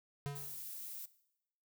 square tone with exponential decay, 142.3 Hz, C#3, 46 cents sharp, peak -36 dBFS, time 0.26-0.68 s, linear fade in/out 0 ms, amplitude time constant 90 ms
violet noise, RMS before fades -46 dBFS, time 0.35-1.06 s, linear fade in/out 10 ms
effects noise-tail reverb RT60 0.8 s tail -18 dB re dry

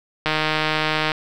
click train, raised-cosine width 0.3 ms, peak -4 dBFS, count 134, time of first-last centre 0.26-1.118 s, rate 155 Hz, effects 7-bit

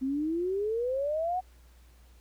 sine exponential sweep, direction up, 257.5 to 754 Hz, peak -27 dBFS, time 0.01-1.41 s, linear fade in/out 20 ms, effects added 60 Hz sine -54 dBFS peak until 2.2 s + pink hiss -64 dBFS RMS until 2.2 s

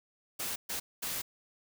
white noise bursts at uneven times, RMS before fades -36 dBFS, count 3, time 0.39-0.56 / 0.69-0.8 / 1.02-1.22 s, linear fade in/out 10 ms, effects none

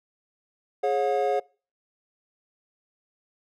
triangle tone cluster, 418.1 / 546 / 720 Hz, G#4 / C#5 / F#5, +12 / -26 / -47 cents, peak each -24 dBFS, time 0.83-1.4 s, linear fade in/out 10 ms, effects noise-tail reverb RT60 0.4 s tail -26 dB re dry

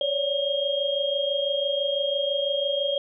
sine tone cluster, 550 / 576 / 3237 Hz, C#5 / D5 / G#7, -14 / -34 / -45 cents, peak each -27 dBFS, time 0.01-2.98 s, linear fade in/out 2 ms, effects none

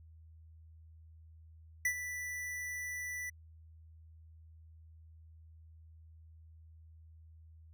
square tone with ADSR envelope, 1975.5 Hz, B6, in tune, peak -28 dBFS, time 1.85-3.3 s, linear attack 4 ms, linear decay 78 ms, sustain -11 dB, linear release 8 ms, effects added 80 Hz sine -54 dBFS peak until 7.73 s

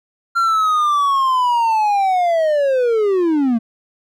triangle linear sweep, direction down, 1382 to 220 Hz, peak -11 dBFS, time 0.35-3.59 s, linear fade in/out 20 ms, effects none

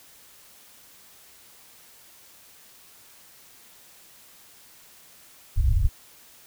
pink low-pass noise, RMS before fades -20 dBFS, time 5.56-5.89 s, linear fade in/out 20 ms, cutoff 110 Hz, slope 48 dB/octave, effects white hiss -52 dBFS RMS until 6.46 s

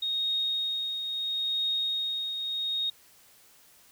sine tone with tremolo, 3729 Hz, A#7, in tune, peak -25 dBFS, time 0.02-2.9 s, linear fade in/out 5 ms, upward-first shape triangle, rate 0.75 Hz, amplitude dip 50%, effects white hiss -58 dBFS RMS until 3.91 s

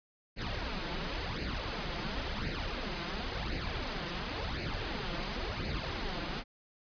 pink noise with flanger, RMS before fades -36 dBFS, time 0.36-6.44 s, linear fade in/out 50 ms, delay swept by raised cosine 0.43 to 5.83 ms, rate 0.94 Hz, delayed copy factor +0.65, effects resampled to 11025 Hz

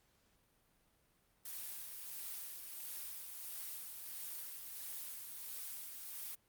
blue noise with tremolo, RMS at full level -45 dBFS, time 1.45-6.35 s, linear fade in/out 5 ms, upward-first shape sine, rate 1.5 Hz, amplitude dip 35%, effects pink hiss -74 dBFS RMS until 6.48 s + Opus 48 kbps

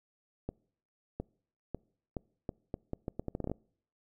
accelerating click train, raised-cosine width 2 ms, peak -22 dBFS, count 16, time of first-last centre 0.49-3.516 s, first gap 710 ms, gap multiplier 0.77, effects noise-tail reverb RT60 0.6 s tail -26 dB re dry

